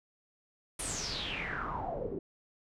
pink noise with low-pass filter sweep, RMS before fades -37 dBFS, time 0.79-2.19 s, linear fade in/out 5 ms, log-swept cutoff 10000 to 350 Hz, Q 7.9, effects none

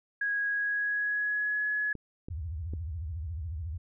sine tone with pitch glide, 1652 to 1692.6 Hz, G#6 to G#6, -10 to +32 cents, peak -27 dBFS, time 0.21-1.93 s, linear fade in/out 5 ms, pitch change +42 cents, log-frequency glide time 0.49-1.66 s
clicks, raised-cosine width 3 ms, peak -27 dBFS, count 3, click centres 1.953 / 2.285 / 2.736 s
sine tone with vibrato, 80.1 Hz, E2, 49 cents flat, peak -33 dBFS, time 2.3-3.78 s, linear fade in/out 10 ms, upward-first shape sine, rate 14 Hz, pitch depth 240 cents each way
effects none

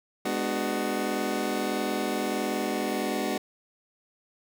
25% pulse chord, G# half-diminished seventh, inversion none, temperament just, 207.7 / 249.2 / 299 / 373.8 Hz, G#3 / B3 / D4 / F#4, 0 / +16 / +31 / +18 cents, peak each -29 dBFS, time 0.25-3.38 s, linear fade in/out 5 ms, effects none

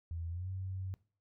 sine tone with pitch glide, 83.6 to 94.38 Hz, E2 to F#2, +25 to +35 cents, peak -37 dBFS, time 0.11-0.94 s, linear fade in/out 0 ms, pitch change +210 cents, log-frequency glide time 0.29-0.49 s, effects noise-tail reverb RT60 0.4 s tail -20 dB re dry

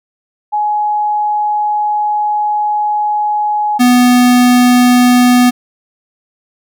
sine / square tone pair in turn, 840 / 246.9 Hz, G#5 / B3, +19 / 0 cents, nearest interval octave + major sixth, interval 2119 cents, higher first, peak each -11 / -6 dBFS, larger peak second, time 0.52-3.79 / 3.79-5.51 s, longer first, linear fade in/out 20 ms, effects none

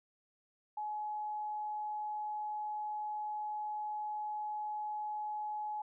sine tone, 846 Hz, G#5, 32 cents sharp, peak -36 dBFS, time 0.77-5.82 s, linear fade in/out 5 ms, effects none

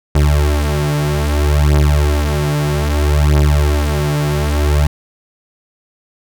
30% pulse beating tone pair, 73.42 / 74.04 Hz, D2 / D2, 0 / +15 cents, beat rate 0.62 Hz, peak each -11 / -12 dBFS, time 0.15-4.87 s, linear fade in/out 5 ms, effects none

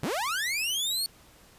sawtooth linear sweep, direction up, 103.83 to 4452 Hz, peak -24 dBFS, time 0.03-1.06 s, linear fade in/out 0 ms, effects pink hiss -56 dBFS RMS until 1.58 s + resampled to 32000 Hz

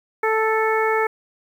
harmonic tone, 440 Hz, A4, in tune, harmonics 1 / 2 / 3 / 4 / 5, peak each -20 / -23 / -25 / -26 / -27 dBFS, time 0.23-1.07 s, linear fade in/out 5 ms, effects 8-bit

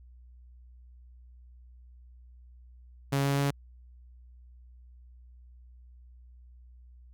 sawtooth tone with pitch steps, 138.7 / 139.75 / 140.8 Hz, C#3 / C#3 / C#3, +1 / +14 / +27 cents, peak -21 dBFS, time 3.12-3.51 s, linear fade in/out 10 ms, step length 130 ms, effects added 61 Hz sine -50 dBFS peak until 7.13 s

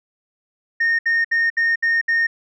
sine tone bursts, 1839 Hz, A#6, 24 cents flat, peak -13 dBFS, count 6, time 0.8-2.27 s, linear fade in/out 10 ms, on 190 ms, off 66 ms, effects tanh soft clip ceiling -13 dBFS

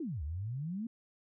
sine exponential two-way sweep, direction down then up, 360 to 69.3 to 239 Hz, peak -35 dBFS, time 0-0.87 s, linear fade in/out 5 ms, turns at 0.23 s, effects none

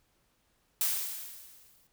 blue noise with exponential decay, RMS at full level -27 dBFS, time 0.81-1.87 s, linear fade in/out 1 ms, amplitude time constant 230 ms, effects pink hiss -72 dBFS RMS until 1.92 s

